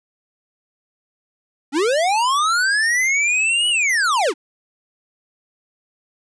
square linear two-way sweep, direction up then down, 257.6 to 2960 to 257.6 Hz, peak -16 dBFS, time 1.72-4.34 s, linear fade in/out 50 ms, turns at 3.69 s, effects resampled to 22050 Hz

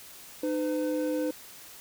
triangle tone pair together, 305.1 / 506.6 Hz, D#4 / B4, -34 / +44 cents, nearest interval major sixth, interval 878 cents, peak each -27 / -28 dBFS, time 0.43-1.31 s, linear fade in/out 5 ms, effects white hiss -48 dBFS RMS until 1.8 s

